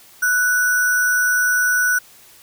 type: tone with sample-and-hold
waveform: sine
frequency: 1480 Hz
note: F#6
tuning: in tune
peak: -14 dBFS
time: 0.22-1.99 s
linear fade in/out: 10 ms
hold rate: 7350 Hz
effects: white hiss -47 dBFS RMS until 2.42 s